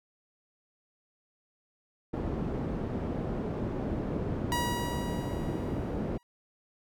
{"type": "low-pass noise", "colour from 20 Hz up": "white", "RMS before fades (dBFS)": -33, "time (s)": [2.13, 6.18], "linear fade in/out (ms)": 10, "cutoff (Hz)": 340, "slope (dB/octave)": 12}
{"type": "tone with exponential decay", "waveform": "sawtooth", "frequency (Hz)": 962, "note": "B5", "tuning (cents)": -46, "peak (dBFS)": -24, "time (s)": [4.52, 6.23], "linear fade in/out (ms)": 0, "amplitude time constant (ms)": 370}
{"effects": []}